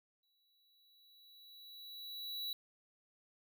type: tone with exponential growth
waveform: square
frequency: 3928 Hz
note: B7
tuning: 10 cents flat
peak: -38 dBFS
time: 0.23-2.53 s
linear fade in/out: 2 ms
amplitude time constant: 500 ms
effects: none